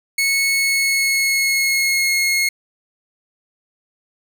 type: tone with pitch glide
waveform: sawtooth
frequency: 2200 to 2160 Hz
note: C#7 to C#7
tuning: -14 to -45 cents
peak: -12 dBFS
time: 0.18-2.49 s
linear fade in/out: 5 ms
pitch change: -31 cents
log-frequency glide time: 0.46-2.13 s
effects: none